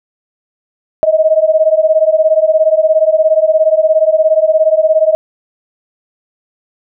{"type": "beating tone pair", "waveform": "sine", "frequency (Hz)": [622.3, 639.3], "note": ["D#5", "D#5"], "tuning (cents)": [0, 47], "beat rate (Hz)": 17, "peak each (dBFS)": -10, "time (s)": [1.03, 5.15], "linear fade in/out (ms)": 0, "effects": []}